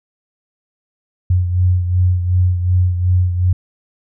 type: beating tone pair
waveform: sine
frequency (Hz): 90 / 92.7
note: F#2 / F#2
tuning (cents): -47 / +4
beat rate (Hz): 2.7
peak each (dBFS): -12 / -20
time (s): 1.3-3.53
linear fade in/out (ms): 5
effects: none